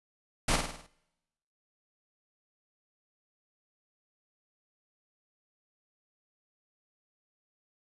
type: noise with echo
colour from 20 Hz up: pink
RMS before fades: -26 dBFS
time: 0.48-0.56 s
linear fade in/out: 5 ms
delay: 51 ms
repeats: 6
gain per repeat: -5 dB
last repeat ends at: 0.866 s
effects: noise-tail reverb RT60 1.0 s tail -25 dB re dry + resampled to 24000 Hz